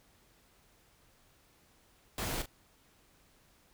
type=noise with echo; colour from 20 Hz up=pink; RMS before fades=-36 dBFS; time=2.18-2.42 s; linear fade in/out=2 ms; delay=39 ms; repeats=1; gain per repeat=-10 dB; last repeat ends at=2.459 s; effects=pink hiss -66 dBFS RMS until 3.73 s